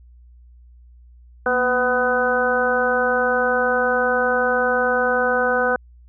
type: harmonic tone with a mistuned harmonic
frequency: 250.3 Hz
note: B3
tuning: 23 cents sharp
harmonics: 1 / 2 / 3 / 4 / 5 / 6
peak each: -29 / -20 / -24 / -29 / -26 / -21 dBFS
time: 1.46-5.76 s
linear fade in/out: 2 ms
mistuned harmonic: 1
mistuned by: -87 cents
effects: added 60 Hz sine -44 dBFS peak until 6.08 s